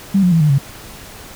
sine tone with pitch steps, 195.7 / 179.46 / 164.56 / 150.91 / 138.38 Hz, G3 / F3 / E3 / D3 / C#3, -3 / +47 / -3 / +47 / -3 cents, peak -9 dBFS, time 0.14-0.585 s, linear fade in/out 10 ms, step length 89 ms, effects pink hiss -36 dBFS RMS until 1.35 s

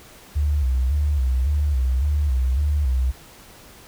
sine tone with vibrato, 68.6 Hz, C#2, 17 cents flat, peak -17 dBFS, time 0.35-3.12 s, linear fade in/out 20 ms, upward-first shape square, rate 1.8 Hz, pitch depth 120 cents each way, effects pink hiss -46 dBFS RMS until 3.87 s

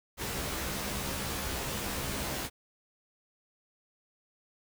pink noise with comb filter, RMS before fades -35 dBFS, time 0.17-2.5 s, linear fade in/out 50 ms, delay 15 ms, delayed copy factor +0.8, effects none

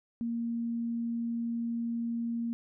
sine tone, 233.1 Hz, A#3, in tune, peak -30 dBFS, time 0.21-2.53 s, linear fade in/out 0 ms, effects none

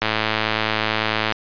click train, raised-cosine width 0.3 ms, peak -3 dBFS, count 143, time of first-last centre 0.02-1.323 s, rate 109 Hz, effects resampled to 11025 Hz

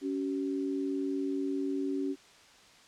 sine tone pair together, 280 / 380.3 Hz, C#4 / F#4, +18 / +48 cents, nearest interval perfect fourth, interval 530 cents, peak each -31 / -35 dBFS, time 0.01-2.16 s, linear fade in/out 50 ms, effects white hiss -57 dBFS RMS until 2.87 s + low-pass 6000 Hz 12 dB/octave

